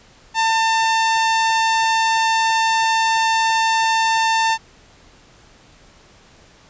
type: tone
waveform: sawtooth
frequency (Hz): 897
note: A5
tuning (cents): +33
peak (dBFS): -11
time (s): 0.34-4.58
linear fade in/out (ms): 50
effects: pink hiss -49 dBFS RMS until 6.69 s + resampled to 16000 Hz